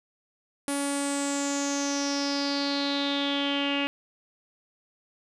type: tone with low-pass filter sweep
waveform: sawtooth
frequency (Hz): 282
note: C#4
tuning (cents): +30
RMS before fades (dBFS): -28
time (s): 0.68-3.87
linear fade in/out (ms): 0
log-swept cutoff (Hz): 10000 to 2700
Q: 7.4
effects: none